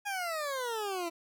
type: exponential sweep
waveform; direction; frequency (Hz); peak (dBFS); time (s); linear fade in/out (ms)
20% pulse; down; 830.6 to 329.6; -28; 0.05-1.1; 20
effects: none